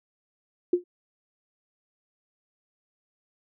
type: tone with exponential decay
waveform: sine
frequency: 354.7 Hz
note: F4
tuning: 27 cents sharp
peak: -14 dBFS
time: 0.73-0.84 s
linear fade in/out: 5 ms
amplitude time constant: 22 ms
effects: none